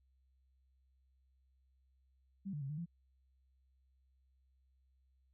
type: tone with pitch steps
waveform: sine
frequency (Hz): 195.4 / 147.2 / 136.1 / 149.9 / 169.8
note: G3 / D3 / C#3 / D3 / F3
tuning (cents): -5 / +4 / -31 / +36 / -48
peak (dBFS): -39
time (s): 2.45-2.86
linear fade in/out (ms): 20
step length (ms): 82
effects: added 65 Hz sine -70 dBFS peak until 5.33 s